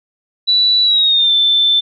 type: tone with pitch glide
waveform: sine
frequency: 3951 to 3540 Hz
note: B7 to A7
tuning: 0 to +10 cents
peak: -9 dBFS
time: 0.47-1.81 s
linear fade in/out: 20 ms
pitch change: -190 cents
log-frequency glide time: 0.83-1.33 s
effects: none